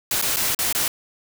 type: noise with dropouts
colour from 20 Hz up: white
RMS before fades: -22 dBFS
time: 0.11-0.88 s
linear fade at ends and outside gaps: 2 ms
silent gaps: 0.215-0.223 / 0.362-0.368 / 0.548-0.589 / 0.727-0.749 s
effects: none